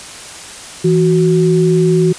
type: tone pair together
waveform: sine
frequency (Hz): 164.81 / 370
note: E3 / F#4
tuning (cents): 0 / 0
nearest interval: octave + major second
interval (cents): 1400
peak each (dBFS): -11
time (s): 0.84-2.13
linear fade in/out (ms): 10
effects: white hiss -31 dBFS RMS until 2.18 s + resampled to 22050 Hz